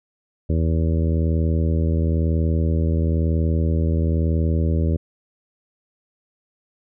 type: harmonic tone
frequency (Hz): 81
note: E2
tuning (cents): -30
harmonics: 1 / 2 / 3 / 4 / 5 / 6 / 7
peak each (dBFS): -18 / -24 / -28 / -30 / -32 / -34 / -35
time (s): 0.49-4.97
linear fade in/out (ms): 10
effects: none